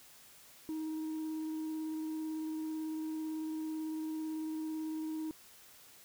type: tone with vibrato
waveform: sine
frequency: 314.4 Hz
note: D#4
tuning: 18 cents sharp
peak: -33 dBFS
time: 0.69-5.31 s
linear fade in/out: 0 ms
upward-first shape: sine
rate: 18 Hz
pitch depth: 11 cents each way
effects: tanh soft clip ceiling -35 dBFS + white hiss -58 dBFS RMS until 6.04 s

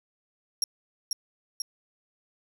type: tone with echo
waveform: 35% pulse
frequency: 5588 Hz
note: F8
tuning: in tune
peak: -20 dBFS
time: 0.62-0.64 s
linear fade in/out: 2 ms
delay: 490 ms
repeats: 2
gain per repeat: -3 dB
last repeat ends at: 1.62 s
effects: none

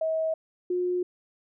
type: tone pair in turn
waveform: sine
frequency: 640 / 359.2 Hz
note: D#5 / F4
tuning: +49 / +49 cents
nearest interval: minor seventh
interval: 1000 cents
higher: first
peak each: -24 dBFS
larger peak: neither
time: 0.01-0.34 / 0.7-1.03 s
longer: neither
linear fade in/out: 5 ms
effects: none

